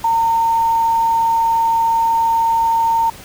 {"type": "tone with quantisation", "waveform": "sine", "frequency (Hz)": 913, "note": "A#5", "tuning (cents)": -36, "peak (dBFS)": -12, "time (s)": [0.04, 3.1], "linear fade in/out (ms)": 5, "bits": 6, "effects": ["pink hiss -37 dBFS RMS until 3.24 s"]}